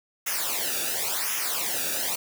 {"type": "noise with flanger", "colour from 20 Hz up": "white", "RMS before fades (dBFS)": -28, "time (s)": [0.26, 2.16], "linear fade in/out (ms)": 10, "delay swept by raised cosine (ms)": [0.23, 0.97], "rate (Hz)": 0.93, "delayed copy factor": -0.8, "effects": []}